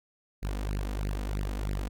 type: tone with flanger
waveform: sawtooth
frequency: 49.92 Hz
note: G1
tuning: 32 cents sharp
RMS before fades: -32 dBFS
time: 0.42-1.89 s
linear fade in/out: 20 ms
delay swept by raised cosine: 0.42 to 4.12 ms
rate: 3.1 Hz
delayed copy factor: +0.8
effects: none